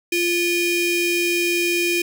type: ring-modulated tone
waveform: 45% pulse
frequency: 1396.9 Hz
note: F6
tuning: in tune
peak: -15 dBFS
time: 0.12-2.02 s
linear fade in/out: 5 ms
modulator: 1050 Hz
effects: none